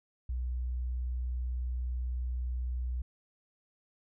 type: tone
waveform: sine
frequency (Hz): 61.8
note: B1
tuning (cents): +2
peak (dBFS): -31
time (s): 0.29-3.02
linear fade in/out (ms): 5
effects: none